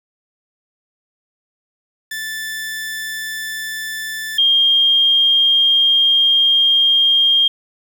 sawtooth / sine tone pair in turn, 1758 / 3217 Hz, A6 / G7, -2 / +44 cents, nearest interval minor seventh, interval 1046 cents, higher second, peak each -20 / -10 dBFS, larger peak second, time 2.11-4.38 / 4.38-7.48 s, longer second, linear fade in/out 5 ms, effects 7-bit

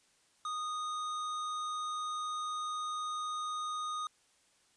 sine tone with tanh clipping, 1237 Hz, D#6, 10 cents flat, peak -37 dBFS, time 0.45-4.07 s, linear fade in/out 2 ms, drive 17 dB, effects white hiss -69 dBFS RMS until 4.76 s + resampled to 22050 Hz

